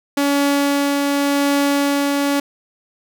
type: tone with tremolo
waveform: sawtooth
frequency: 283 Hz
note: C#4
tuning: 36 cents sharp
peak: -10 dBFS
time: 0.17-2.4 s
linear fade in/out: 5 ms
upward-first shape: triangle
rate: 0.89 Hz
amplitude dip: 25%
effects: none